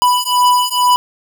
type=beating tone pair; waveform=square; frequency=987.8 / 990 Hz; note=B5 / B5; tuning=0 / +4 cents; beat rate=2.2 Hz; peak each=-14 dBFS; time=0.02-0.96 s; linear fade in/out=0 ms; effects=none